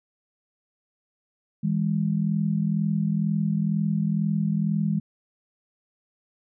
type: tone pair together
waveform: sine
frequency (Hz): 161.5 / 203.6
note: E3 / G#3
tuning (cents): -35 / -34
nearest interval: major third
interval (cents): 401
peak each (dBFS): -24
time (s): 1.63-5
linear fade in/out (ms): 10
effects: none